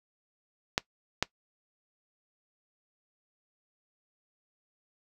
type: clicks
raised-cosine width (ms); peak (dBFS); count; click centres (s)
0.2; -7; 2; 0.779 / 1.226
effects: noise-tail reverb RT60 0.1 s tail -21 dB re dry